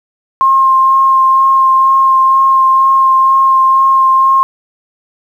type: tone with vibrato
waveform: sine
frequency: 1064 Hz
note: C6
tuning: 29 cents sharp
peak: -5 dBFS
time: 0.41-4.43 s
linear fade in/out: 0 ms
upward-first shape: sine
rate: 2.1 Hz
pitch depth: 12 cents each way
effects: 7-bit